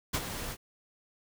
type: noise with ADSR envelope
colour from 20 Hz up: pink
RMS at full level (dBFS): -28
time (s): 0.13-0.57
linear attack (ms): 17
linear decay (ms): 48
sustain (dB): -10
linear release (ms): 51
effects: none